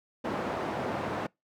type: band-pass noise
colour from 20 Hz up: white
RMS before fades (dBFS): -33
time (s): 0.24-1.27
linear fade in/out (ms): 10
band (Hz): 120 to 840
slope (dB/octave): 12
effects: noise-tail reverb RT60 0.2 s tail -25 dB re dry